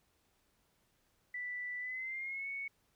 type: tone with pitch glide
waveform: sine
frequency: 1975.5 to 2217 Hz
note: B6 to C#7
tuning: 0 to 0 cents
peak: -38 dBFS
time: 1.34-2.68 s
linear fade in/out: 5 ms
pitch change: +200 cents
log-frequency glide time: 1.79-2.48 s
effects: pink hiss -75 dBFS RMS until 2.95 s